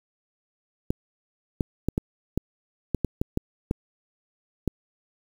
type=clicks; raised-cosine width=3 ms; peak=-10 dBFS; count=11; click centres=0.905 / 1.608 / 1.886 / 1.979 / 2.376 / 2.947 / 3.047 / 3.215 / 3.374 / 3.711 / 4.677 s; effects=7-bit